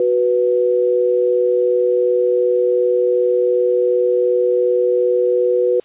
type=tone pair together; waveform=sine; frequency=370 / 492.7 Hz; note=F#4 / B4; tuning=0 / -4 cents; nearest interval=perfect fourth; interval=496 cents; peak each=-17 / -14 dBFS; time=0-5.8 s; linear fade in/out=2 ms; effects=white hiss -52 dBFS RMS until 5.84 s + resampled to 8000 Hz